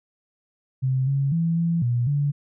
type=tone with pitch steps; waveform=sine; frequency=130.8 / 138.2 / 166.3 / 168.2 / 120.7 / 143.8 Hz; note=C3 / C#3 / E3 / E3 / B2 / D3; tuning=0 / -5 / +16 / +35 / -39 / -36 cents; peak=-19 dBFS; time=0.82-2.32 s; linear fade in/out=20 ms; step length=250 ms; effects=none